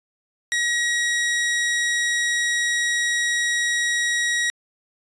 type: tone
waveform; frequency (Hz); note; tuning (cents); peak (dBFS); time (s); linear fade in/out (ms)
sawtooth; 1903; A#6; +35; -16; 0.52-4.5; 0
effects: resampled to 22050 Hz